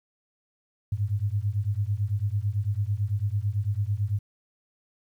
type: beating tone pair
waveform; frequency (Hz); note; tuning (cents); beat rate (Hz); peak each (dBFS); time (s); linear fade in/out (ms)
sine; 98 / 107; G2 / A2; 0 / -48; 9; -27; 0.92-4.19; 5
effects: 10-bit